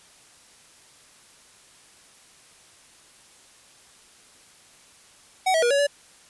square tone with pitch steps, 752 / 646 / 479.2 / 562 / 573 Hz, F#5 / E5 / A#4 / C#5 / D5, +28 / -35 / +48 / +24 / -43 cents, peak -19 dBFS, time 5.46-5.87 s, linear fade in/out 10 ms, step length 82 ms, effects white hiss -53 dBFS RMS until 6.29 s + resampled to 24000 Hz

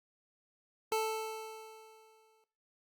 25% pulse tone with exponential decay, 440 Hz, A4, in tune, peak -25 dBFS, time 0.92-2.44 s, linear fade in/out 1 ms, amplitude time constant 330 ms, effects noise-tail reverb RT60 0.4 s tail -17 dB re dry + Opus 48 kbps

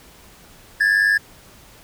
triangle tone pair together, 1656.6 / 1757 Hz, G#6 / A6, -5 / -3 cents, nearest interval minor second, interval 102 cents, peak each -15 dBFS, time 0.8-1.18 s, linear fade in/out 10 ms, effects pink hiss -47 dBFS RMS until 1.83 s

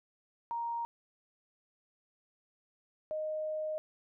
sine tone pair in turn, 935 / 619.7 Hz, A#5 / D#5, +5 / -7 cents, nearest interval perfect fifth, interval 712 cents, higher first, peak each -33 / -33 dBFS, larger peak neither, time 0.51-0.85 / 3.11-3.78 s, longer second, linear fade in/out 0 ms, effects none

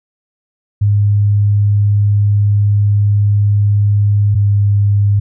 sine tone pair in turn, 102.7 / 101.7 Hz, G#2 / G#2, -19 / -36 cents, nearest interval unison, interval 17 cents, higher first, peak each -8 dBFS, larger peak neither, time 0.81-4.35 / 4.35-5.2 s, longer first, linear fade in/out 10 ms, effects none

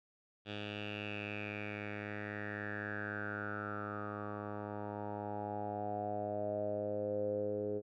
10% pulse tone with low-pass filter sweep, 103.8 Hz, G#2, in tune, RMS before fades -40 dBFS, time 0.45-7.82 s, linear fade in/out 50 ms, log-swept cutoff 3200 to 450 Hz, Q 7.3, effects none

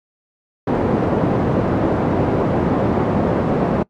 pink band-pass noise, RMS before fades -17 dBFS, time 0.67-3.83 s, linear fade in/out 5 ms, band 130 to 690 Hz, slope 12 dB/octave, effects noise-tail reverb RT60 0.1 s tail -22 dB re dry + MP3 64 kbps

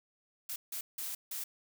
blue noise bursts at uneven times, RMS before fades -39 dBFS, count 4, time 0.49-0.56 / 0.72-0.81 / 0.98-1.15 / 1.31-1.44 s, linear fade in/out 5 ms, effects none

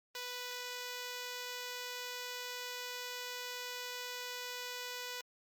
5% pulse tone, 493.9 Hz, B4, in tune, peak -29 dBFS, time 0.15-5.21 s, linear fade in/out 2 ms, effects Opus 32 kbps

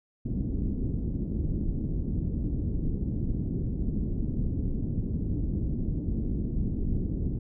pink low-pass noise, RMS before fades -29 dBFS, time 0.25-7.39 s, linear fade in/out 10 ms, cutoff 300 Hz, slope 24 dB/octave, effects none

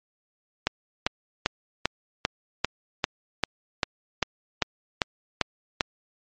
click train, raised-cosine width 0.2 ms, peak -3 dBFS, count 14, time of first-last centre 0.67-5.808 s, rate 2.53 Hz, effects low-pass 5000 Hz 12 dB/octave + MP3 48 kbps

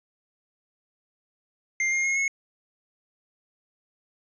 square tone with pitch steps, 2100 / 2127 / 2154 / 2182 Hz, C7 / C7 / C7 / C#7, +6 / +28 / +50 / -28 cents, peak -23 dBFS, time 1.8-2.28 s, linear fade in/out 2 ms, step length 120 ms, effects resampled to 16000 Hz

